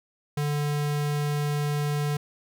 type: tone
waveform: square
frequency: 146.83 Hz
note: D3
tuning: in tune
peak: -25 dBFS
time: 0.37-2.17 s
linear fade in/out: 5 ms
effects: none